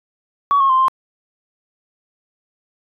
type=tone with pitch steps; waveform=sine; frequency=1129 / 1086 / 1044 / 1052 Hz; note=C#6 / C#6 / C6 / C6; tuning=+31 / -36 / -4 / +9 cents; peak=-10 dBFS; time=0.51-0.882 s; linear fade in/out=0 ms; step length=93 ms; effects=tanh soft clip ceiling -6 dBFS